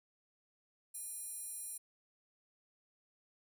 square tone with high-pass filter, 815 Hz, G#5, 33 cents flat, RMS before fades -45 dBFS, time 0.94-1.78 s, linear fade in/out 10 ms, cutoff 9900 Hz, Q 6.4, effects none

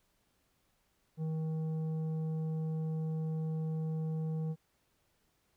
sine tone with tanh clipping, 158.7 Hz, D#3, 35 cents sharp, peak -34 dBFS, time 1.17-4.56 s, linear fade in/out 50 ms, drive 8 dB, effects pink hiss -75 dBFS RMS until 5.56 s

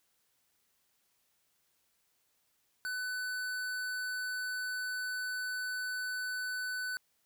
sine tone with hard clipping, 1500 Hz, F#6, 23 cents sharp, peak -36 dBFS, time 2.85-6.97 s, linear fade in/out 0 ms, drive 17 dB, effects white hiss -75 dBFS RMS until 7.25 s

